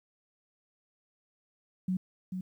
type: tone with echo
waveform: sine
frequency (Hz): 185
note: F#3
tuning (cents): 0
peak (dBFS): -27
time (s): 1.88-1.97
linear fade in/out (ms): 5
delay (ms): 440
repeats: 1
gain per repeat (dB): -6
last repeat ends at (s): 2.41
effects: 11-bit